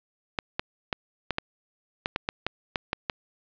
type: clicks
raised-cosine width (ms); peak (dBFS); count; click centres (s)
0.3; -10; 12; 0.388 / 0.595 / 0.928 / 1.307 / 1.384 / 2.059 / 2.161 / 2.289 / 2.466 / 2.758 / 2.931 / 3.098
effects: resampled to 11025 Hz + 7-bit